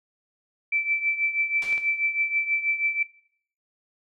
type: tone with tremolo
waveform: sine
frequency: 2327 Hz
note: D7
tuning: 17 cents flat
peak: -19 dBFS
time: 0.72-3.03 s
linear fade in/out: 5 ms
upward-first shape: triangle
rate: 6.2 Hz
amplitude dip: 80%
type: noise with exponential decay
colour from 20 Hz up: white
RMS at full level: -33 dBFS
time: 1.62-2.05 s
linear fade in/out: 0 ms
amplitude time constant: 93 ms
type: clicks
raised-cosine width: 0.2 ms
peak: -21 dBFS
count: 2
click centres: 1.726 / 1.779 s
effects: noise-tail reverb RT60 0.6 s tail -19 dB re dry + low-pass 5000 Hz 12 dB/octave